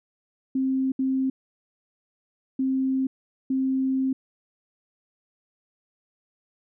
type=tone bursts at uneven times; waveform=sine; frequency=264.2 Hz; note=C4; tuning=17 cents sharp; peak=-21 dBFS; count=4; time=0.55-0.92 / 0.99-1.3 / 2.59-3.07 / 3.5-4.13 s; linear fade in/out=5 ms; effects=none